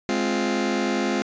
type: chord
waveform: sawtooth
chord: F minor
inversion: first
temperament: just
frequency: 209.5 / 261.9 / 349.2 Hz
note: Ab3 / C4 / F4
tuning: +15 / +2 / 0 cents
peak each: -22 dBFS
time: 0.09-1.22 s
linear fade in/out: 0 ms
effects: resampled to 16000 Hz